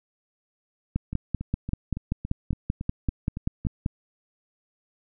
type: two click trains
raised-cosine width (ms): 5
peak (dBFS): -12 / -19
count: 16 / 10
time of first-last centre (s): 0.96-3.861 / 1.13-3.651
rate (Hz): 5.17 / 3.57
effects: none